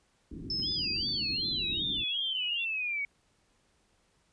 white low-pass noise, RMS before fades -42 dBFS, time 0.31-2.04 s, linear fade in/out 5 ms, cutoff 350 Hz, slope 48 dB/octave
sine linear sweep, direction down, 5274 to 2217 Hz, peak -30 dBFS, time 0.5-3.05 s, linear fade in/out 2 ms
click train, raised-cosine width 0.3 ms, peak -40 dBFS, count 5, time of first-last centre 0.6-1.087 s, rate 8.22 Hz
sine tone with vibrato, 2977 Hz, F#7, 10 cents sharp, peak -37 dBFS, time 0.62-2.65 s, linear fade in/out 10 ms, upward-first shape sine, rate 2.6 Hz, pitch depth 290 cents each way
effects pink hiss -70 dBFS RMS until 4.32 s + resampled to 22050 Hz

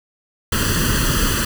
pink noise with comb filter, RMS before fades -18 dBFS, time 0.52-1.45 s, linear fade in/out 5 ms, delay 0.66 ms, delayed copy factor +0.9, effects none

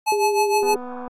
square tone with tremolo, 860 Hz, A5, 40 cents flat, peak -17 dBFS, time 0.06-0.75 s, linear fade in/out 20 ms, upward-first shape sine, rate 6.5 Hz, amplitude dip 80%
sine tone with vibrato, 407.8 Hz, G#4, 32 cents flat, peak -19 dBFS, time 0.12-0.76 s, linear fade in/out 2 ms, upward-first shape sine, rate 7.1 Hz, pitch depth 20 cents each way
click train, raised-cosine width 1 ms, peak -22 dBFS, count 112, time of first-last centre 0.63-1.078 s, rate 248 Hz
effects AAC 48 kbps

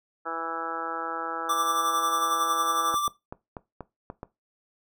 harmonic tone, 164.81 Hz, E3, in tune, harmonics 2 / 3 / 4 / 5 / 6 / 7 / 8 / 9 / 10, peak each -41 / -38 / -40 / -37 / -41 / -41 / -32 / -42 / -44 dBFS, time 0.25-2.96 s, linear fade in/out 20 ms
square tone with tremolo, 1174.7 Hz, D6, in tune, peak -23 dBFS, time 1.49-3.08 s, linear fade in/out 5 ms, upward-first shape sine, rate 11 Hz, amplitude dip 45%
clicks, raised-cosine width 1 ms, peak -22 dBFS, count 7, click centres 2.942 / 3.079 / 3.325 / 3.568 / 3.807 / 4.101 / 4.231 s
effects noise-tail reverb RT60 0.2 s tail -18 dB re dry

